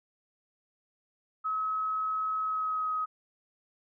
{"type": "tone with pitch glide", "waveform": "sine", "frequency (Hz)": [1282, 1262.9], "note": ["E6", "D#6"], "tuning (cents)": [-49, 25], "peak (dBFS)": -28, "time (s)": [1.44, 3.06], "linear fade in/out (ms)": 20, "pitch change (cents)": -26, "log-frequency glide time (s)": [2.42, 2.92], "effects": []}